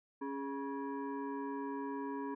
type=tone with frequency modulation; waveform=sine; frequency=277.2 Hz; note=C#4; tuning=in tune; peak=-37 dBFS; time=0.21-2.35 s; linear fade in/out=10 ms; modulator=692 Hz; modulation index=1.1; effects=none